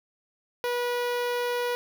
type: tone with notch filter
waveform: sawtooth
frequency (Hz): 486.2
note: B4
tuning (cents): -27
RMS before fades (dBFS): -28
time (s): 0.64-1.75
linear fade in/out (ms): 0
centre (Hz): 7800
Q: 0.96
effects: none